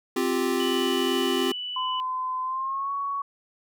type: chord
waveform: square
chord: C suspended fourth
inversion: none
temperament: equal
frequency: 261.6 / 349.2 / 392 Hz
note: C4 / F4 / G4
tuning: 0 / 0 / 0 cents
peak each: -28 dBFS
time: 0.16-1.52 s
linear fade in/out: 5 ms
type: tone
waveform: sine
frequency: 2969 Hz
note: F#7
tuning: 5 cents sharp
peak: -30 dBFS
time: 0.6-2 s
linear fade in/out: 0 ms
type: tone with pitch glide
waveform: sine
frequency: 1025 to 1117.8 Hz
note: C6 to C#6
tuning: -36 to +14 cents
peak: -26 dBFS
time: 1.76-3.22 s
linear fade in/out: 5 ms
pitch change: +150 cents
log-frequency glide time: 2.43-2.92 s
effects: none